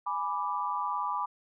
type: chord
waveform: sine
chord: G# diminished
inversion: none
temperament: equal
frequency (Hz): 830.6 / 987.8 / 1174.7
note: G#5 / B5 / D6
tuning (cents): 0 / 0 / 0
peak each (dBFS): -36 / -32 / -33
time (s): 0.06-1.26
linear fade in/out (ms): 10
effects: none